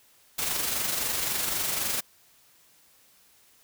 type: noise with amplitude modulation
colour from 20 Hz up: white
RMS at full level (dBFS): -27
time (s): 0.38-2.01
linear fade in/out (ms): 10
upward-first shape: sine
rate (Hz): 23.8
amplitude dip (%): 40
effects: white hiss -60 dBFS RMS until 3.63 s